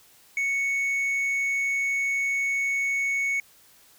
sine tone with hard clipping, 2217 Hz, C#7, in tune, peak -24 dBFS, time 0.37-3.4 s, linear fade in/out 2 ms, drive 3 dB, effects white hiss -56 dBFS RMS until 3.98 s

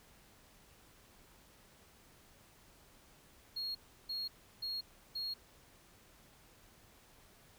triangle tone bursts, 4290 Hz, C8, 42 cents sharp, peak -35 dBFS, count 4, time 3.56-5.34 s, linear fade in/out 10 ms, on 190 ms, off 340 ms, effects tanh soft clip ceiling -32 dBFS + pink hiss -63 dBFS RMS until 7.58 s

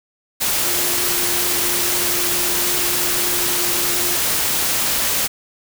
sine tone in noise, 352.6 Hz, F4, 17 cents sharp, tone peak -29 dBFS, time 0.63-4.17 s, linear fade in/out 20 ms, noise white, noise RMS -19 dBFS, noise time 0.4-5.28 s, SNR -13 dB, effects none

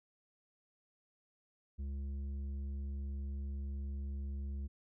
triangle tone with tanh clipping, 69.3 Hz, C#2, in tune, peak -39 dBFS, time 1.78-4.68 s, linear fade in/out 20 ms, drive 12 dB, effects none

